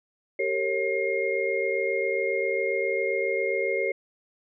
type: tone cluster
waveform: sine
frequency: 390.4 / 457.8 / 548 / 2133 Hz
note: G4 / A#4 / C#5 / C7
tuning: -7 / -31 / -20 / +33 cents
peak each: -29 dBFS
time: 0.39-3.92 s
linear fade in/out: 5 ms
effects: none